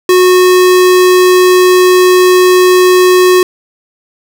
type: tone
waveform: square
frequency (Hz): 365.5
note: F#4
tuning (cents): -21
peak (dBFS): -4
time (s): 0.09-3.43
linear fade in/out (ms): 2
effects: none